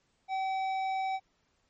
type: tone with tanh clipping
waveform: sine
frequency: 765 Hz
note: G5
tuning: 42 cents flat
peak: -31 dBFS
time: 0.28-1.2 s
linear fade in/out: 50 ms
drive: 11 dB
effects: pink hiss -73 dBFS RMS until 1.69 s + MP3 32 kbps